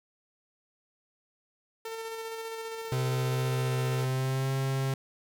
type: tone with tremolo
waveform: sawtooth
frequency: 450.5 Hz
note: A4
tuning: 41 cents sharp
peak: -31 dBFS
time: 1.85-4.05 s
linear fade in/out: 5 ms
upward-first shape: square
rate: 15 Hz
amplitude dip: 25%
type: tone with pitch glide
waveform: 45% pulse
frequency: 128.7 to 134.24 Hz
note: C3 to C3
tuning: -28 to +45 cents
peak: -27 dBFS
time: 2.92-4.94 s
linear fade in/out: 2 ms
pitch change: +73 cents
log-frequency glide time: 3.95-4.52 s
effects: none